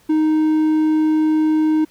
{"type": "tone", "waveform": "triangle", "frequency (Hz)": 311.1, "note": "D#4", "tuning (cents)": 0, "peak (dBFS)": -11, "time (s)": [0.09, 1.85], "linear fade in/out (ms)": 10, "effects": ["pink hiss -54 dBFS RMS until 1.9 s"]}